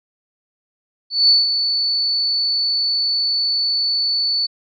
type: tone with ADSR envelope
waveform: sine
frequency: 4472 Hz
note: C#8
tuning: 14 cents sharp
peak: -8 dBFS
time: 1.1-4.47 s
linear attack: 190 ms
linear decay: 170 ms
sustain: -8 dB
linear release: 18 ms
effects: none